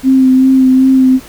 sine tone with vibrato, 261.6 Hz, C4, in tune, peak -4 dBFS, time 0.03-1.2 s, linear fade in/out 50 ms, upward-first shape sine, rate 2.6 Hz, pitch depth 20 cents each way, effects pink hiss -35 dBFS RMS until 1.28 s

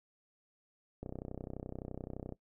click train, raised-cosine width 2 ms, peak -28 dBFS, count 42, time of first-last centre 1.03-2.323 s, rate 31.7 Hz, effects noise-tail reverb RT60 0.1 s tail -18 dB re dry

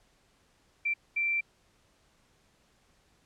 sine tone bursts at uneven times, 2349 Hz, D7, in tune, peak -26 dBFS, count 2, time 0.85-0.94 / 1.16-1.41 s, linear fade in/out 10 ms, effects pink hiss -67 dBFS RMS until 3.25 s + low-pass 9000 Hz 12 dB/octave

